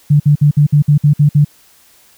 sine tone bursts, 146.83 Hz, D3, in tune, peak -5 dBFS, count 9, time 0.1-1.448 s, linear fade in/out 10 ms, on 100 ms, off 56 ms, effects white hiss -48 dBFS RMS until 2.17 s

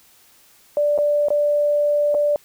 sine tone with dropouts, 587 Hz, D5, 1 cent flat, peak -15 dBFS, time 0.77-2.36 s, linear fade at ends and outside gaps 1 ms, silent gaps 0.978-0.986 / 1.285-1.304 / 2.144-2.148 s, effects white hiss -53 dBFS RMS until 2.44 s

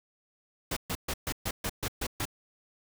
pink noise bursts, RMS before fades -32 dBFS, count 9, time 0.71-2.254 s, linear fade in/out 5 ms, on 56 ms, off 130 ms, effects none

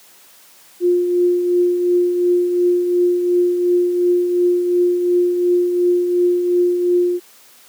sine tone with tremolo, 354.2 Hz, F4, 24 cents sharp, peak -10 dBFS, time 0.8-7.2 s, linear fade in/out 50 ms, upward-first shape triangle, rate 2.8 Hz, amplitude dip 50%, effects white hiss -47 dBFS RMS until 7.68 s + high-pass 200 Hz 12 dB/octave

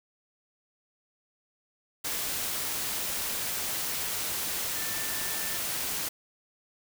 sine tone in noise, 1776 Hz, A6, 16 cents sharp, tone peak -42 dBFS, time 4.75-5.58 s, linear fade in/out 10 ms, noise white, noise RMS -32 dBFS, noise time 2.04-6.09 s, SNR -13 dB, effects none

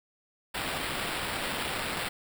white noise with sample-and-hold, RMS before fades -33 dBFS, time 0.54-2.09 s, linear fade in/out 10 ms, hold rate 6300 Hz, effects none

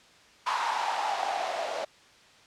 blue noise with band-pass filter sweep, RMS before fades -30 dBFS, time 0.46-1.85 s, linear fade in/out 10 ms, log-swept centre 1000 to 610 Hz, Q 7.3, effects white hiss -56 dBFS RMS until 2.46 s + low-pass 5000 Hz 12 dB/octave

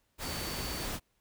sine tone in noise, 4528 Hz, C#8, 36 cents sharp, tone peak -43 dBFS, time 0.2-0.89 s, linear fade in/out 50 ms, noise pink, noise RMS -37 dBFS, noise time 0.18-1 s, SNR -9 dB, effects pink hiss -75 dBFS RMS until 1.2 s

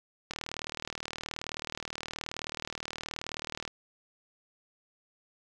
click train, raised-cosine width 0.2 ms, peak -18 dBFS, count 132, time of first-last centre 0.31-3.678 s, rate 38.9 Hz, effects none

